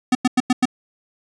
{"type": "tone bursts", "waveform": "square", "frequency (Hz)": 251.5, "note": "B3", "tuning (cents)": 32, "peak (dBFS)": -13, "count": 5, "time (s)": [0.12, 0.655], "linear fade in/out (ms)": 5, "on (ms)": 31, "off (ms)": 95, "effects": ["resampled to 22050 Hz"]}